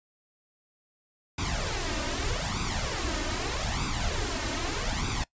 pink noise with flanger, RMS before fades -30 dBFS, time 1.38-5.24 s, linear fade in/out 5 ms, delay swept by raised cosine 0.82 to 3.32 ms, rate 0.81 Hz, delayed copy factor +0.7, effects noise-tail reverb RT60 0.1 s tail -21 dB re dry + resampled to 16000 Hz

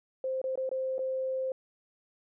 sine tone with dropouts, 523.3 Hz, C5, in tune, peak -29 dBFS, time 0.24-1.52 s, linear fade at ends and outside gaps 2 ms, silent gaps 0.416-0.44 / 0.556-0.575 / 0.692-0.714 / 0.982-0.991 s, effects none

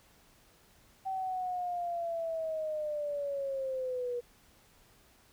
sine linear sweep, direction down, 770 to 479.7 Hz, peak -32 dBFS, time 1.05-4.21 s, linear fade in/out 20 ms, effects pink hiss -63 dBFS RMS until 5.32 s

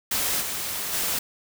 white noise with level steps, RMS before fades -25 / -30 / -26 dBFS, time 0.11-1.19 s, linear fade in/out 5 ms, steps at 0.4 / 0.92 s, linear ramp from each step 20 ms, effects none

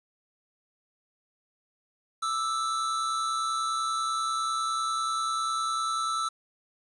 square tone pair together, 1188.4 / 1318.5 Hz, D6 / E6, +20 / 0 cents, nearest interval major second, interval 180 cents, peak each -37 / -28 dBFS, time 2.22-6.29 s, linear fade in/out 10 ms, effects resampled to 24000 Hz + 9-bit

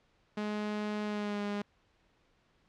sawtooth tone with pitch glide, 210.2 to 204.6 Hz, G#3 to G#3, +21 to -26 cents, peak -29 dBFS, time 0.37-1.62 s, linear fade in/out 5 ms, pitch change -47 cents, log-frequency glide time 1.04-1.42 s, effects pink hiss -70 dBFS RMS until 2.68 s + low-pass 4000 Hz 12 dB/octave

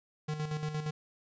square tone with tremolo, 152.4 Hz, D#3, 36 cents flat, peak -32 dBFS, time 0.28-0.91 s, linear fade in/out 10 ms, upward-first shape square, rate 8.6 Hz, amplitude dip 55%, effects resampled to 16000 Hz + 12-bit

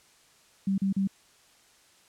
sine tone bursts, 194.3 Hz, G3, 15 cents flat, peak -23 dBFS, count 3, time 0.67-1.074 s, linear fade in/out 5 ms, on 110 ms, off 37 ms, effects white hiss -60 dBFS RMS until 2.08 s + low-pass 9000 Hz 12 dB/octave

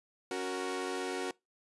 sawtooth chord, F# major, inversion second, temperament equal, 277.2 / 370 / 466.2 Hz, C#4 / F#4 / A#4, 0 / 0 / 0 cents, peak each -37 / -32 / -36 dBFS, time 0.31-1.31 s, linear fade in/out 2 ms, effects noise-tail reverb RT60 0.2 s tail -23 dB re dry + resampled to 24000 Hz

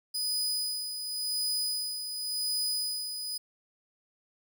sawtooth tone with tremolo, 4978 Hz, D#8, in tune, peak -25 dBFS, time 0.14-3.38 s, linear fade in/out 10 ms, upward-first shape sine, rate 0.91 Hz, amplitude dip 55%, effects none

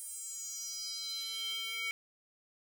square tone with high-pass filter sweep, 449.7 Hz, A4, 38 cents sharp, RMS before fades -40 dBFS, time 0-1.91 s, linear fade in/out 0 ms, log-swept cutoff 9300 to 2300 Hz, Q 5.2, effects none

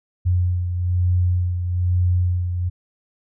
sine beating tone pair, 89.3 / 90.4 Hz, F2 / F#2, +39 / -40 cents, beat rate 1.1 Hz, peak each -17 / -26 dBFS, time 0.25-2.7 s, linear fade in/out 20 ms, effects none

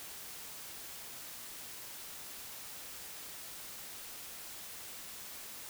silence, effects white hiss -47 dBFS RMS until 5.69 s

